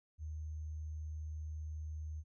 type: tone with sample-and-hold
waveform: sine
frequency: 77.3 Hz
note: D#2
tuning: 11 cents flat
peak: -40 dBFS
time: 0.18-2.24 s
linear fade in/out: 50 ms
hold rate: 6300 Hz
effects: resampled to 24000 Hz